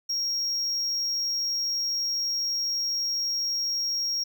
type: tone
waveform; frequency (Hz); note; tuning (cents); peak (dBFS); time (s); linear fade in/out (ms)
triangle; 5588; F8; 0; -24; 0.09-4.24; 10
effects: none